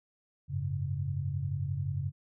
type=chord; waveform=sine; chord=F# suspended second; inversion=none; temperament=equal; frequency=92.5 / 103.83 / 138.59 Hz; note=F#2 / G#2 / C#3; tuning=0 / 0 / 0 cents; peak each=-35 / -37 / -33 dBFS; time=0.48-2.12 s; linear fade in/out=50 ms; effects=none